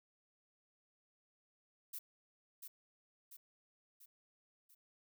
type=noise with echo; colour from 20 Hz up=violet; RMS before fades=-45 dBFS; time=1.93-1.99 s; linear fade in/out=10 ms; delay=690 ms; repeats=4; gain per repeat=-5 dB; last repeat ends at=4.75 s; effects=none